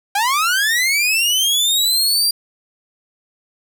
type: linear sweep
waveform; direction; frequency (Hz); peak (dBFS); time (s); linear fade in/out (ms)
sawtooth; up; 778 to 4786; -11; 0.15-2.31; 5
effects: none